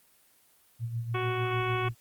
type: tone with tremolo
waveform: sine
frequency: 116.54 Hz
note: A#2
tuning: in tune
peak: -28 dBFS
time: 0.79-1.95 s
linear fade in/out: 50 ms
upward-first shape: sine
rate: 6.7 Hz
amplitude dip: 60%
type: harmonic tone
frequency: 370.7 Hz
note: F#4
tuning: 3 cents sharp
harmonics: 1 / 2 / 3 / 4 / 5 / 6 / 7 / 8 / 9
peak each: -32 / -38 / -33 / -39 / -45 / -38 / -40 / -48 / -45 dBFS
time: 1.14-1.89 s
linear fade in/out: 10 ms
effects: white hiss -63 dBFS RMS until 2 s + Opus 32 kbps